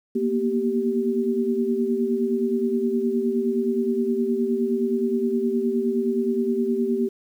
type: tone cluster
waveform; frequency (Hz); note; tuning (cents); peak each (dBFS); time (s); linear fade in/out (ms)
sine; 232 / 241.6 / 389.3; A#3 / B3 / G4; -8 / -38 / -12; -25 / -26 / -23; 0.15-7.09; 10
effects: 9-bit